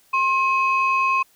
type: tone pair together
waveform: sine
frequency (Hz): 1067.1 / 2543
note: C6 / D#7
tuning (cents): +34 / +37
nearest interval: octave + minor third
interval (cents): 1503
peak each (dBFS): -17 / -21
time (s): 0.13-1.23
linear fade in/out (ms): 10
effects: tanh soft clip ceiling -11 dBFS + white hiss -58 dBFS RMS until 1.35 s